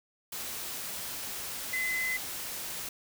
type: tone in noise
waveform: sine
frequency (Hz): 2032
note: B6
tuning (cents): +49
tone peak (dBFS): -29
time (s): 1.73-2.17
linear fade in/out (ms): 5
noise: white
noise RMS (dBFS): -38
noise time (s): 0.32-2.89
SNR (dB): +6
effects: none